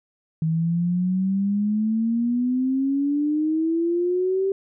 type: exponential sweep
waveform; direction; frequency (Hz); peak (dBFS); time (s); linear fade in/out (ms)
sine; up; 158.4 to 392; -19; 0.42-4.52; 2
effects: none